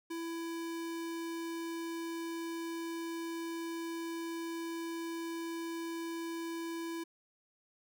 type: tone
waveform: square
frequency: 332.7 Hz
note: E4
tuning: 16 cents sharp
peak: -38 dBFS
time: 0.1-7.04 s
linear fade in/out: 10 ms
effects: none